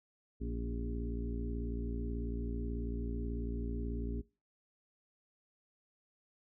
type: harmonic tone with a mistuned harmonic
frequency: 58.27 Hz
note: A#1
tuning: in tune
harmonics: 1 / 2 / 3 / 4 / 5 / 6 / 7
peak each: -37 / -46 / -49 / -43 / -45 / -52 / -48 dBFS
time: 0.4-4.22 s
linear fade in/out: 20 ms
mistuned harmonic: 5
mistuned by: -31 cents
effects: noise-tail reverb RT60 0.3 s tail -21 dB re dry